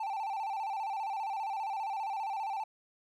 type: tone with vibrato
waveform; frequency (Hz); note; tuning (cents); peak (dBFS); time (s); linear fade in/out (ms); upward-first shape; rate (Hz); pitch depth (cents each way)
triangle; 830.6; G#5; 0; -31; 0-2.64; 5; square; 15; 100
effects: none